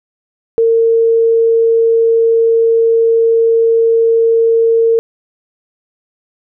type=tone; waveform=sine; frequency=456.5 Hz; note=A#4; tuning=36 cents flat; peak=-7 dBFS; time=0.58-4.99 s; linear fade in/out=0 ms; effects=none